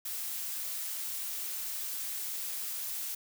blue noise, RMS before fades -37 dBFS, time 0.05-3.15 s, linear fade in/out 5 ms, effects none

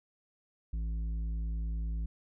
triangle tone with tanh clipping, 55 Hz, A1, in tune, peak -33 dBFS, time 0.73-2.06 s, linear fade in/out 5 ms, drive 12 dB, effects none

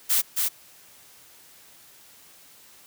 blue noise with echo, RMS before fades -21 dBFS, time 0.09-0.22 s, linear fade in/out 20 ms, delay 270 ms, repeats 1, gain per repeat -3 dB, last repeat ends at 0.49 s, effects white hiss -52 dBFS RMS until 2.86 s + high-pass 60 Hz 12 dB/octave

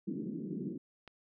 pink band-pass noise, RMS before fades -39 dBFS, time 0.07-0.78 s, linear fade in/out 10 ms, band 160 to 370 Hz, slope 48 dB/octave
click, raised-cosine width 0.3 ms, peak -33 dBFS, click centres 1.077 s
effects none

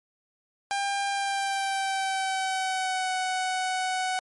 sawtooth tone with pitch glide, 798 to 744.6 Hz, G5 to F#5, +31 to +11 cents, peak -22 dBFS, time 0.71-4.19 s, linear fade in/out 0 ms, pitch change -120 cents, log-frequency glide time 1.08-3.12 s, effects MP3 48 kbps

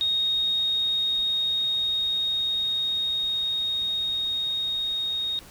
sine tone with level ramp, 3729 Hz, A#7, in tune, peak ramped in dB -21 to -25 dBFS, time 0.01-5.39 s, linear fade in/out 0 ms, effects pink hiss -48 dBFS RMS until 5.5 s

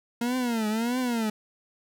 40% pulse tone with vibrato, 233.1 Hz, A#3, in tune, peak -24 dBFS, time 0.21-1.3 s, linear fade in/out 5 ms, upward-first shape triangle, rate 1.6 Hz, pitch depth 180 cents each way, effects none

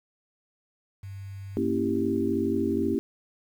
sine tone with pitch glide, 98 to 89.87 Hz, G2 to F#2, 0 to -50 cents, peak -36 dBFS, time 1.03-2.95 s, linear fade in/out 5 ms, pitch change -150 cents, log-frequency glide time 2.03-2.77 s
sine chord, A# diminished seventh, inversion none, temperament equal, 233.1 / 277.2 / 329.6 / 392 Hz, A#3 / C#4 / E4 / G4, 0 / 0 / 0 / 0 cents, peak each -29 dBFS, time 1.57-2.99 s, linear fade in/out 0 ms
effects 9-bit

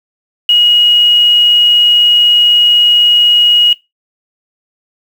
sine tone with quantisation, 2894 Hz, F#7, 39 cents flat, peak -5 dBFS, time 0.49-3.73 s, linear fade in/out 2 ms, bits 5, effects noise-tail reverb RT60 0.2 s tail -19 dB re dry

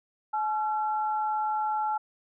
sine tone pair together, 856.1 / 1359 Hz, A5 / F6, -48 / -48 cents, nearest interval minor sixth, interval 800 cents, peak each -26 / -34 dBFS, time 0.33-1.98 s, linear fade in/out 10 ms, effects none

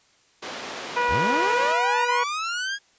pink band-pass noise, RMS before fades -35 dBFS, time 0.42-1.73 s, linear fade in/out 10 ms, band 340 to 5400 Hz, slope 12 dB/octave
harmonic tone, 486 Hz, B4, 28 cents flat, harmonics 1 / 2 / 3 / 4 / 5 / 6, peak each -28 / -22 / -28 / -33 / -32 / -41 dBFS, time 0.96-2.24 s, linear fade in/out 10 ms
sawtooth linear sweep, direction up, 36.28 to 1657 Hz, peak -22 dBFS, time 1.08-2.79 s, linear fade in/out 50 ms
effects white hiss -60 dBFS RMS until 2.98 s + resampled to 16000 Hz

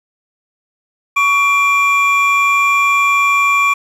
triangle tone pair together, 1124.9 / 2376 Hz, C#6 / D7, +25 / +20 cents, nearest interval octave + minor second, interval 1295 cents, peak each -11 dBFS, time 1.16-3.74 s, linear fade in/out 10 ms, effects resampled to 32000 Hz + 7-bit

